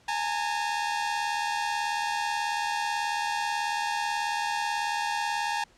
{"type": "tone pair together", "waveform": "sawtooth", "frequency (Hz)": [830.6, 908.9], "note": ["G#5", "A#5"], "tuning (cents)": [0, -44], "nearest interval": "major second", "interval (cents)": 156, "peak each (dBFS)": -26, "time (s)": [0.08, 5.64], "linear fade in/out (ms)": 5, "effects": ["pink hiss -60 dBFS RMS until 5.77 s", "low-pass 7000 Hz 12 dB/octave"]}